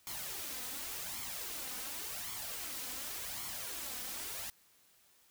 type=noise with flanger; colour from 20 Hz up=white; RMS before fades=-42 dBFS; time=0.07-4.5 s; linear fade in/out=0 ms; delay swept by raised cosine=0.91 to 4.01 ms; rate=0.89 Hz; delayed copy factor=+0.6; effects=white hiss -67 dBFS RMS until 5.3 s